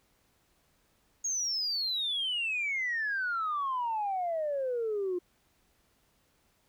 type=exponential sweep; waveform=sine; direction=down; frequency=6645 to 349.2 Hz; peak=-28 dBFS; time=1.24-5.19 s; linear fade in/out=10 ms; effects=tanh soft clip ceiling -25 dBFS + pink hiss -70 dBFS RMS until 6.68 s